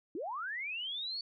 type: linear sweep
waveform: sine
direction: up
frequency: 280 to 4500 Hz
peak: -36 dBFS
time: 0.15-1.21 s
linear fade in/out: 2 ms
effects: none